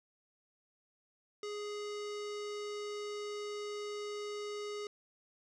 square tone with low-pass filter, 415.2 Hz, G#4, in tune, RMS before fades -41 dBFS, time 1.43-4.87 s, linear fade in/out 2 ms, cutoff 5800 Hz, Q 1.7, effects 13-bit

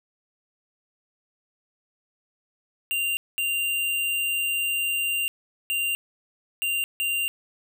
square tone bursts at uneven times, 2782 Hz, F7, 7 cents flat, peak -24 dBFS, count 5, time 2.91-3.17 / 3.38-5.28 / 5.7-5.95 / 6.62-6.84 / 7-7.28 s, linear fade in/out 0 ms, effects none

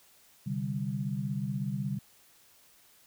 sine chord, C suspended second, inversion none, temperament just, 130.81 / 147.16 / 196.22 Hz, C3 / D3 / G3, 0 / +4 / +2 cents, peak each -35 / -35 / -34 dBFS, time 0.46-1.99 s, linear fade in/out 10 ms, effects white hiss -61 dBFS RMS until 3.06 s

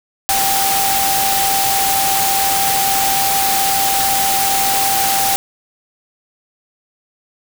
sine tone in noise, 784 Hz, G5, in tune, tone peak -17 dBFS, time 0.29-5.36 s, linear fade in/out 0 ms, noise white, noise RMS -17 dBFS, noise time 0.29-5.36 s, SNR -3 dB, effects none

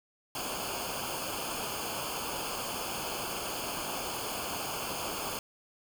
pink noise with comb filter, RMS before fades -36 dBFS, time 0.35-5.39 s, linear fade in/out 2 ms, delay 0.52 ms, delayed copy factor -0.85, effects none

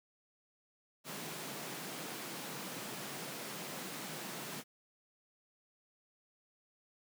pink high-pass noise, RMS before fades -44 dBFS, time 1.04-4.64 s, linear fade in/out 50 ms, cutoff 140 Hz, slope 48 dB/octave, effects none

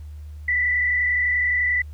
sine tone with frequency modulation, 1975.5 Hz, B6, in tune, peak -18 dBFS, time 0.48-1.82 s, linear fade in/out 5 ms, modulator 31.6 Hz, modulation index 1.1, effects added 75 Hz sine -34 dBFS peak until 1.93 s + pink hiss -60 dBFS RMS until 1.93 s

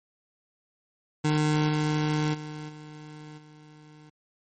25% pulse tone with level steps, 152.1 Hz, D#3, 39 cents flat, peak -18 / -20 / -32 / -38 / -45 dBFS, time 1.24-4.1 s, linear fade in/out 10 ms, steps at 1.68 / 2.33 / 2.68 / 3.37 s, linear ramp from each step 20 ms, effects MP3 32 kbps

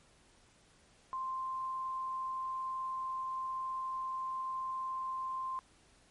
sine tone, 1046.5 Hz, C6, in tune, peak -35 dBFS, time 1.13-5.59 s, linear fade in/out 0 ms, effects pink hiss -65 dBFS RMS until 6.1 s + MP3 48 kbps

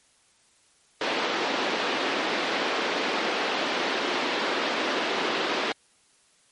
pink band-pass noise, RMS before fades -27 dBFS, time 1.01-5.72 s, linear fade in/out 2 ms, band 280 to 4200 Hz, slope 24 dB/octave, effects white hiss -62 dBFS RMS until 6.51 s + MP3 48 kbps

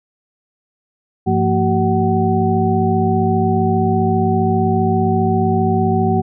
sine tone cluster, 100.8 / 173.3 / 228.4 / 380.1 / 751 Hz, G2 / F3 / A#3 / F#4 / F#5, +49 / -13 / -35 / +47 / +26 cents, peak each -19 dBFS, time 1.26-6.22 s, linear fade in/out 20 ms, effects none

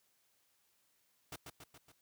pink noise with echo, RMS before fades -44 dBFS, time 1.32-1.36 s, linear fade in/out 5 ms, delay 140 ms, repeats 4, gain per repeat -4 dB, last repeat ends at 1.92 s, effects white hiss -75 dBFS RMS until 2.01 s + high-pass 60 Hz 12 dB/octave

